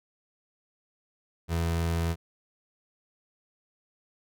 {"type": "tone", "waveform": "30% pulse", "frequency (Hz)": 83.5, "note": "E2", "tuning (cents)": 23, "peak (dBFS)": -23, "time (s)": [1.48, 2.16], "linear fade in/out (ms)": 50, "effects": []}